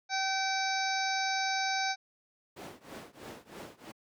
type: harmonic tone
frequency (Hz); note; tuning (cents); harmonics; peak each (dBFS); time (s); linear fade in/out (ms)
770; G5; -31; 1 / 2 / 3 / 5 / 6 / 7 / 8; -32 / -35 / -37 / -39 / -40 / -40 / -41; 0.09-1.96; 50
type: noise with tremolo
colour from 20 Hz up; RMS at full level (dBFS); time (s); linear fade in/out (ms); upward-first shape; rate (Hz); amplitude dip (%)
brown; -32; 2.56-3.92; 10; triangle; 3.1; 95
effects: high-pass 300 Hz 12 dB/octave